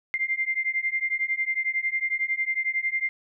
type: beating tone pair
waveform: sine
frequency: 2093 / 2104 Hz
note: C7 / C7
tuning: 0 / +9 cents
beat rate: 11 Hz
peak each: -27 dBFS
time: 0.14-3.09 s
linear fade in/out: 0 ms
effects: none